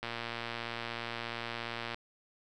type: click train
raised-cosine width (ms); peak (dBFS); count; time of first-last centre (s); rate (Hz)
0.3; -21; 225; 0.03-1.945; 117
effects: none